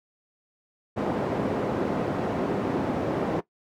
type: band-pass noise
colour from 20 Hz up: white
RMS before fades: -27 dBFS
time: 0.96-3.41 s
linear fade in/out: 20 ms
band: 140 to 490 Hz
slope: 12 dB/octave
effects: noise-tail reverb RT60 0.1 s tail -17 dB re dry